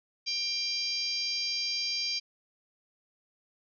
harmonic tone, 793 Hz, G5, 20 cents sharp, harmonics 3 / 4 / 5 / 6 / 7 / 8, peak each -38 / -40 / -42 / -31 / -38 / -44 dBFS, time 0.26-2.2 s, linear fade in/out 20 ms, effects none

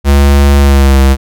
square tone with pitch glide, 70.3 to 67.36 Hz, C#2 to C#2, +25 to -49 cents, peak -4 dBFS, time 0.04-1.17 s, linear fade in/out 50 ms, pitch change -74 cents, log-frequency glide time 0.59-0.98 s, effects none

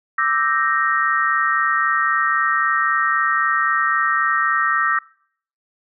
sine chord, E half-diminished seventh, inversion third, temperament equal, 1174.7 / 1318.5 / 1568 / 1864.7 Hz, D6 / E6 / G6 / Bb6, 0 / 0 / 0 / 0 cents, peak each -22 / -20 / -25 / -20 dBFS, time 0.18-4.99 s, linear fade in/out 5 ms, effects noise-tail reverb RT60 0.6 s tail -24 dB re dry

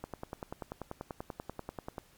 click train, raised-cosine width 1 ms, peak -24 dBFS, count 21, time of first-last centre 0.04-1.982 s, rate 10.3 Hz, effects pink hiss -63 dBFS RMS until 2.17 s + MP3 96 kbps

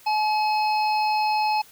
harmonic tone, 854 Hz, G#5, 48 cents sharp, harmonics 1 / 3 / 5 / 6, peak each -20 / -30 / -34 / -36 dBFS, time 0.06-1.62 s, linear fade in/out 10 ms, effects white hiss -51 dBFS RMS until 1.71 s

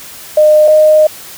sine tone pair in turn, 610 / 616.4 Hz, D#5 / D#5, -34 / -16 cents, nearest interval unison, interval 18 cents, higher second, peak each -3 dBFS, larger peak neither, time 0.37-0.68 / 0.68-1.07 s, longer second, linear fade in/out 5 ms, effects white hiss -31 dBFS RMS until 1.37 s

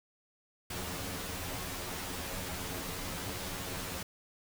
pink noise with comb filter, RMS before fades -39 dBFS, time 0.7-4.03 s, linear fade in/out 5 ms, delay 11 ms, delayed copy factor +0.8, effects none

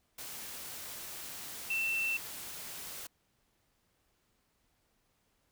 sine tone in noise, 2681 Hz, E7, 29 cents sharp, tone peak -30 dBFS, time 1.7-2.17 s, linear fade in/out 5 ms, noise white, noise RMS -44 dBFS, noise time 0.18-3.07 s, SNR +11 dB, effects pink hiss -75 dBFS RMS until 5.51 s

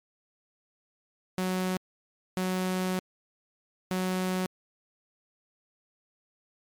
sawtooth tone bursts at uneven times, 185 Hz, F#3, in tune, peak -23 dBFS, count 3, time 1.38-1.77 / 2.37-2.99 / 3.91-4.46 s, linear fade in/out 0 ms, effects MP3 96 kbps

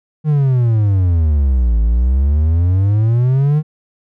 triangle exponential two-way sweep, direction down then up, 156.4 to 53.9 to 156.4 Hz, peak -8 dBFS, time 0.24-3.63 s, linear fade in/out 50 ms, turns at 1.81 s, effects none

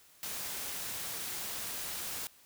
white noise, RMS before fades -39 dBFS, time 0.23-2.27 s, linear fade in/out 0 ms, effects white hiss -61 dBFS RMS until 2.45 s

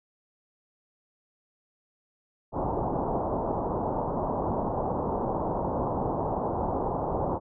white low-pass noise, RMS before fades -29 dBFS, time 2.52-7.4 s, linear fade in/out 50 ms, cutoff 970 Hz, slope 48 dB/octave, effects none

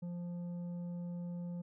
sine tone with tanh clipping, 174.61 Hz, F3, in tune, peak -40 dBFS, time 0.02-1.62 s, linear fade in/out 10 ms, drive 7 dB, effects none

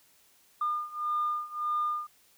sine beating tone pair, 1209 / 1210.7 Hz, D6 / D#6, +50 / -48 cents, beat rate 1.7 Hz, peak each -32 / -30 dBFS, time 0.61-2.07 s, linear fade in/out 5 ms, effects tanh soft clip ceiling -21 dBFS + white hiss -63 dBFS RMS until 2.37 s

